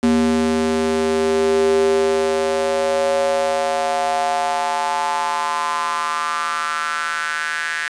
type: tone with high-pass filter sweep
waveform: square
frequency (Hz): 79.2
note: D#2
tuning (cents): +31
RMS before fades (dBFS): -19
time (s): 0.03-7.88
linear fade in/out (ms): 0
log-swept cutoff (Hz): 260 to 1700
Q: 4.9
effects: resampled to 22050 Hz + 7-bit